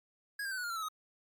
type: tone with pitch steps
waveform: square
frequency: 1654 / 1590.3 / 1529 / 1470.1 / 1413.5 / 1359.1 / 1306.7 / 1256.4 Hz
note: G#6 / G6 / G6 / F#6 / F6 / F6 / E6 / D#6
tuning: -8 / +24 / -44 / -12 / +20 / -48 / -16 / +16 cents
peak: -36 dBFS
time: 0.39-0.886 s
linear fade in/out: 5 ms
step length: 62 ms
effects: MP3 96 kbps